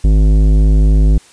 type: tone with tanh clipping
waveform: sine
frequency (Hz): 51.91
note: G#1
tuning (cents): 0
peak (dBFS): -8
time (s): 0.04-1.18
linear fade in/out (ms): 5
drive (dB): 14
effects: white hiss -44 dBFS RMS until 1.32 s + resampled to 22050 Hz